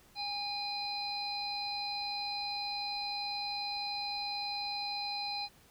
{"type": "harmonic tone", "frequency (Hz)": 817, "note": "G#5", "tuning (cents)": -29, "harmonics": [1, 3, 5, 6], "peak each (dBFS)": [-39, -44, -37, -47], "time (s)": [0.15, 5.49], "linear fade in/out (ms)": 50, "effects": ["pink hiss -62 dBFS RMS until 5.7 s"]}